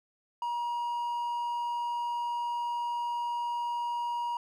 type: tone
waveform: triangle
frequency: 953 Hz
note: A#5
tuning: 38 cents sharp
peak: -28 dBFS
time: 0.42-4.37 s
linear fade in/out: 2 ms
effects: none

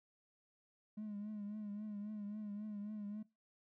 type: tone with vibrato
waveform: triangle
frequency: 208.8 Hz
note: G#3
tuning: 10 cents sharp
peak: -39 dBFS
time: 0.97-3.23 s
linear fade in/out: 10 ms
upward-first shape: triangle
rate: 3.7 Hz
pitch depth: 62 cents each way
effects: noise-tail reverb RT60 0.2 s tail -21 dB re dry + tanh soft clip ceiling -38 dBFS

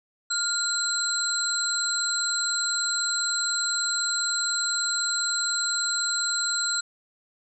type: tone cluster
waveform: sine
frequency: 1404 / 4095 / 7660 Hz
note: F6 / C8 / A#8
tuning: +9 / -38 / +46 cents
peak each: -28 dBFS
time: 0.3-6.81 s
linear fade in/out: 10 ms
effects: none

